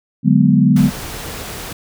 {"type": "chord", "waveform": "sine", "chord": "G# half-diminished seventh", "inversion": "second", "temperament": "equal", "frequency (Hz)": [146.83, 185, 207.7, 246.9], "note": ["D3", "F#3", "G#3", "B3"], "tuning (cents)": [0, 0, 0, 0], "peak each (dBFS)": -14, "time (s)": [0.23, 0.91], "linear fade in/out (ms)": 50}
{"type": "noise", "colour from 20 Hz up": "pink", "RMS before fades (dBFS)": -28, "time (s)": [0.76, 1.73], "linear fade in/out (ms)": 5}
{"effects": []}